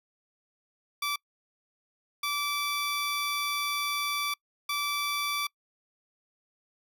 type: tone bursts at uneven times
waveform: 15% pulse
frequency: 1160 Hz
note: D6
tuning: 22 cents flat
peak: -22 dBFS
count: 3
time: 1.02-1.16 / 2.23-4.34 / 4.69-5.47 s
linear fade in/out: 5 ms
effects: noise-tail reverb RT60 0.1 s tail -26 dB re dry